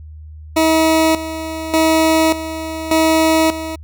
20% pulse tone with tremolo, 320 Hz, D#4, 49 cents sharp, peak -6 dBFS, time 0.56-3.76 s, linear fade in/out 10 ms, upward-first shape square, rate 0.85 Hz, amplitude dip 75%, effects added 77 Hz sine -32 dBFS peak until 3.83 s

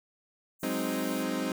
white high-pass noise, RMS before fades -45 dBFS, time 0.59-1.26 s, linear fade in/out 50 ms, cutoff 6300 Hz, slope 96 dB/octave
30% pulse chord, Ab dominant seventh, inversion third, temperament equal, 185 / 207.7 / 261.6 / 311.1 Hz, Gb3 / Ab3 / C4 / Eb4, 0 / 0 / 0 / 0 cents, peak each -35 / -34 / -30 / -32 dBFS, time 0.63-1.52 s, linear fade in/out 2 ms
effects none

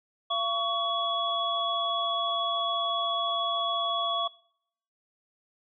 sine tone cluster, 683 / 1124 / 3369 Hz, F5 / C#6 / G#7, -39 / +24 / +24 cents, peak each -32 / -29 / -29 dBFS, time 0.3-4.28 s, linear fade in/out 10 ms, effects noise-tail reverb RT60 0.7 s tail -23 dB re dry

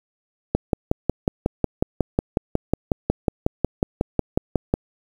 click train, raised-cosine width 2 ms, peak -4 dBFS, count 24, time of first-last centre 0.55-4.739 s, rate 5.49 Hz, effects 7-bit

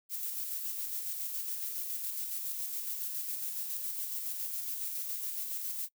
violet noise with tremolo, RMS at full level -36 dBFS, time 0.09-5.89 s, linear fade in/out 50 ms, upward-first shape square, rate 7.2 Hz, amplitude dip 30%, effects noise-tail reverb RT60 0.1 s tail -24 dB re dry

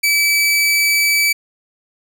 sawtooth tone, 2302 Hz, D7, 35 cents flat, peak -9 dBFS, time 0.03-1.33 s, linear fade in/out 10 ms, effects none

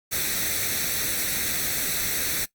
white noise with comb filter, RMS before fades -26 dBFS, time 0.11-2.46 s, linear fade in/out 20 ms, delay 0.5 ms, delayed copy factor +0.65, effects noise-tail reverb RT60 0.1 s tail -18 dB re dry + Opus 48 kbps

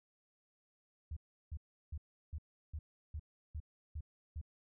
sine tone bursts, 76.2 Hz, D#2, 36 cents flat, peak -39 dBFS, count 9, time 1.11-4.414 s, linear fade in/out 5 ms, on 56 ms, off 350 ms, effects none

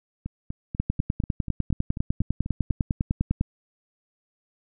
two click trains, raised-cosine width 5 ms, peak -10 / -19 dBFS, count 27 / 11, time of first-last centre 0.8-3.41 / 0.26-2.705 s, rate 9.96 / 4.09 Hz, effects none

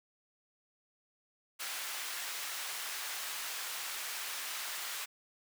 pink high-pass noise, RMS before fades -40 dBFS, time 1.59-5.06 s, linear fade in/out 20 ms, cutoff 1300 Hz, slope 12 dB/octave, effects none

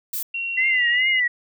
violet noise, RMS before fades -27 dBFS, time 0.13-0.23 s, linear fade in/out 5 ms
sine tone with pitch glide, 2740 to 2885 Hz, F7 to F#7, -34 to -44 cents, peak -24 dBFS, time 0.34-1.2 s, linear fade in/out 5 ms, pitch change +90 cents, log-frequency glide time 0.62-1.08 s
sine tone with vibrato, 2000 Hz, B6, 21 cents sharp, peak -17 dBFS, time 0.57-1.28 s, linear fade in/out 10 ms, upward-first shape triangle, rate 2.4 Hz, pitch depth 110 cents each way
effects none

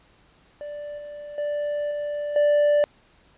triangle tone with level steps, 587.3 Hz, D5, in tune, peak -30 / -33 / -22 / -24 / -14 dBFS, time 0.61-2.84 s, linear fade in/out 0 ms, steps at 0.98 / 1.38 / 1.91 / 2.36 s, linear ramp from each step 2 ms, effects pink hiss -58 dBFS RMS until 3.37 s + resampled to 8000 Hz

